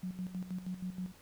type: tone with tremolo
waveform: sine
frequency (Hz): 183.3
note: F#3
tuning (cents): -16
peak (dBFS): -35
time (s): 0.03-1.12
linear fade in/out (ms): 5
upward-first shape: square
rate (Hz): 6.3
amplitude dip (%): 70
effects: pink hiss -60 dBFS RMS until 1.21 s